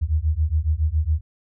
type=beating tone pair; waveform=sine; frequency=74.4 / 81.6 Hz; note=D2 / E2; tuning=+23 / -17 cents; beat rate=7.2 Hz; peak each=-21 dBFS; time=0.01-1.21 s; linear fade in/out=20 ms; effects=none